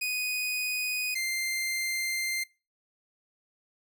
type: tone pair in turn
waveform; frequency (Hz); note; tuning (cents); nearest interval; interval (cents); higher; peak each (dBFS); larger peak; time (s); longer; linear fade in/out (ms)
sawtooth; 2489 / 2093; D#7 / C7; 0 / 0; minor third; 300; first; -25; neither; 0.01-1.15 / 1.15-2.44; second; 10
effects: noise-tail reverb RT60 0.3 s tail -23 dB re dry